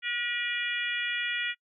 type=harmonic tone; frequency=480.9 Hz; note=B4; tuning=46 cents flat; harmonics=3 / 4 / 5 / 6 / 7; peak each=-36 / -32 / -34 / -36 / -38 dBFS; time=0.02-1.55 s; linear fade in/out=50 ms; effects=noise-tail reverb RT60 0.1 s tail -26 dB re dry